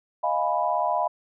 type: chord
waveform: sine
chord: F half-diminished seventh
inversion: third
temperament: equal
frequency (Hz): 622.3 / 698.5 / 830.6 / 987.8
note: Eb5 / F5 / Ab5 / Cb6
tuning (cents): 0 / 0 / 0 / 0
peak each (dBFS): -28 / -26 / -29 / -26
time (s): 0.23-1.08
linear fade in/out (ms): 10
effects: none